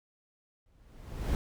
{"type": "noise with exponential growth", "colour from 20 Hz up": "brown", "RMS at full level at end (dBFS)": -28, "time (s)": [0.66, 1.35], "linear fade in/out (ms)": 1, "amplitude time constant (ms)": 150, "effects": []}